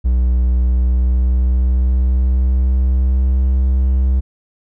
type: tone with pitch glide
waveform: triangle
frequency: 61.74 to 64.85 Hz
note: B1 to C2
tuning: 0 to -15 cents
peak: -9 dBFS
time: 0.04-4.21 s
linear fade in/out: 20 ms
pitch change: +85 cents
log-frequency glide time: 0.6-3.46 s
effects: none